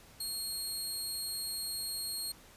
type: tone with amplitude modulation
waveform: 20% pulse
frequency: 4270 Hz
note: C8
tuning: 34 cents sharp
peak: -28 dBFS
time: 0.2-2.32 s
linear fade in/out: 5 ms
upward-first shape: sine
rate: 245 Hz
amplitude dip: 35%
effects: pink hiss -57 dBFS RMS until 2.56 s + resampled to 32000 Hz